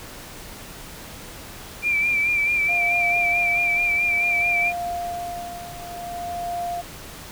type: tone with vibrato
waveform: sine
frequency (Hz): 2358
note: D7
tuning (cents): +6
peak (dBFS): -18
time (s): 1.82-4.73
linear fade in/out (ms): 50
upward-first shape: sine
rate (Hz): 4.6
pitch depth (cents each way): 41
type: tone with tremolo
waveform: sine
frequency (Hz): 698.5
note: F5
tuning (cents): 0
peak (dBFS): -24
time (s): 2.68-6.82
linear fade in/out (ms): 20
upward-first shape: triangle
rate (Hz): 0.57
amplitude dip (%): 80
effects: pink hiss -39 dBFS RMS until 7.31 s